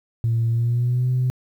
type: tone with pitch glide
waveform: sine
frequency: 115 to 126.87 Hz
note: A#2 to B2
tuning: -23 to +47 cents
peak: -16 dBFS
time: 0.24-1.3 s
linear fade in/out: 0 ms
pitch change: +170 cents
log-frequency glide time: 0.49-1.1 s
effects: tanh soft clip ceiling -14 dBFS + 9-bit